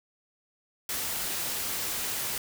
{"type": "noise", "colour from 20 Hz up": "white", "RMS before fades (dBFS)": -32, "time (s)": [0.89, 2.38], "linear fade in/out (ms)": 2, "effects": []}